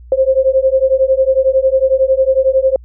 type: beating tone pair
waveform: sine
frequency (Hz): 523.3 / 534.3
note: C5 / C5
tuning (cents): 0 / +36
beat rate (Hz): 11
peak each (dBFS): -12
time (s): 0.12-2.76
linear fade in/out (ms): 2
effects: added 60 Hz sine -34 dBFS peak until 2.84 s